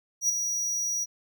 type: tone with ADSR envelope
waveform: square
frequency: 5790 Hz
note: F#8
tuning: 38 cents flat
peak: -20 dBFS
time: 0.21-1.06 s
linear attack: 81 ms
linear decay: 12 ms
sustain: -7 dB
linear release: 32 ms
effects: none